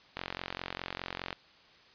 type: click train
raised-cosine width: 0.3 ms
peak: -19 dBFS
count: 53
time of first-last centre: 0.17-1.328 s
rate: 44.9 Hz
effects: white hiss -59 dBFS RMS until 1.94 s + resampled to 11025 Hz